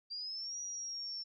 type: linear two-way sweep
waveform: sine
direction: up then down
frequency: 4699 to 5790 to 5400 Hz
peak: -39 dBFS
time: 0.1-1.24 s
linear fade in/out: 20 ms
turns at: 0.6 s
effects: none